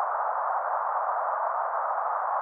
pink band-pass noise, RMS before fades -28 dBFS, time 0-2.41 s, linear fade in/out 0 ms, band 650 to 1300 Hz, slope 48 dB/octave, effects none

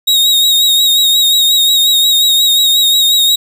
40% pulse tone with vibrato, 3771 Hz, A#7, 19 cents sharp, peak -6 dBFS, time 0.07-3.36 s, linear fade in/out 10 ms, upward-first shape triangle, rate 5.6 Hz, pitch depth 50 cents each way, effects none

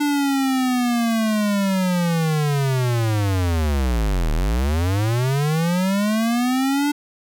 square linear two-way sweep, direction down then up, 294.4 to 36.53 to 294.4 Hz, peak -18 dBFS, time 0-6.92 s, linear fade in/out 10 ms, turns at 4.32 s, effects none

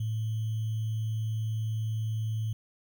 sine tone with sample-and-hold, 110 Hz, A2, in tune, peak -28 dBFS, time 0-2.53 s, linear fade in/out 5 ms, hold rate 3150 Hz, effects none

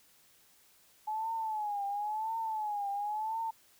sine tone with vibrato, 851 Hz, G#5, 42 cents sharp, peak -32 dBFS, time 1.07-3.51 s, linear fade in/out 10 ms, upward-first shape triangle, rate 0.96 Hz, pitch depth 120 cents each way, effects white hiss -64 dBFS RMS until 3.79 s

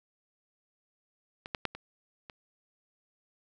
clicks, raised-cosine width 0.3 ms, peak -24 / -16 / -13 / -26 / -28 dBFS, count 5, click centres 1.459 / 1.548 / 1.653 / 1.75 / 2.298 s, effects none

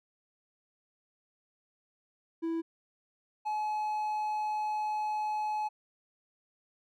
triangle tone pair in turn, 329.6 / 851.4 Hz, E4 / G#5, 0 / +43 cents, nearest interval octave + major third, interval 1643 cents, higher second, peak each -28 dBFS, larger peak neither, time 2.42-2.62 / 3.45-5.69 s, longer second, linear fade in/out 20 ms, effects none

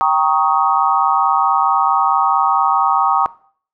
sine chord, Eb dominant seventh, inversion first, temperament equal with one note detuned, 784 / 932.3 / 1108.7 / 1253.2 Hz, G5 / Bb5 / Db6 / Eb6, 0 / 0 / 0 / +12 cents, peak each -17 dBFS, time 0.01-3.26 s, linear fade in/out 0 ms, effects noise-tail reverb RT60 0.5 s tail -19 dB re dry

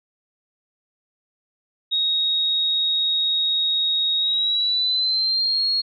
sine tone with pitch glide, 3764 to 4299 Hz, A#7 to C8, +16 to +46 cents, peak -18 dBFS, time 1.91-5.82 s, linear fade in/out 20 ms, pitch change +230 cents, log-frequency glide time 4.17-5.69 s, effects none

